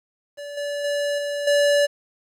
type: tone with level steps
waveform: square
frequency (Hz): 577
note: D5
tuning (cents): -31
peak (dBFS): -33 / -26 / -22 / -25 / -16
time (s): 0.37-1.87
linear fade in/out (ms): 20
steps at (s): 0.57 / 0.84 / 1.18 / 1.47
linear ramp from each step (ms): 5
effects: low-pass 9000 Hz 12 dB/octave + 9-bit